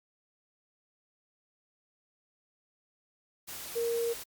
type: tone in noise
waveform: sine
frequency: 466.2 Hz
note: A#4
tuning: in tune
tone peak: -28 dBFS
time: 3.75-4.14 s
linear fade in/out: 20 ms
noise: white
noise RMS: -42 dBFS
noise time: 3.47-4.24 s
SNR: +11 dB
effects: Opus 48 kbps